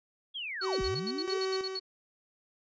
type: linear two-way sweep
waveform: sine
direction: down then up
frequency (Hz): 3400 to 30.87 to 453.1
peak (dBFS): -35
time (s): 0.34-1.39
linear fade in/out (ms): 20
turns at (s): 0.82
type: tone bursts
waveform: sine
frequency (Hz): 4383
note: C#8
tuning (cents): -20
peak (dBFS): -33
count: 11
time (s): 0.61-1.794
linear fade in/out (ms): 5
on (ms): 44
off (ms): 70
type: tone with tremolo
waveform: 45% pulse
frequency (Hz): 380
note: F#4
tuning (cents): +46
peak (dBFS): -30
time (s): 0.61-1.8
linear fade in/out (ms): 50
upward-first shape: square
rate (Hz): 1.5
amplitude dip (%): 50
effects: resampled to 16000 Hz